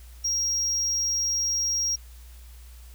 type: tone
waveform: triangle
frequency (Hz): 5620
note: F8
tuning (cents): +10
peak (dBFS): -22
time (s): 0.24-1.96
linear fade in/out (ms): 10
effects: added 60 Hz sine -43 dBFS peak until 2.94 s + white hiss -55 dBFS RMS until 2.94 s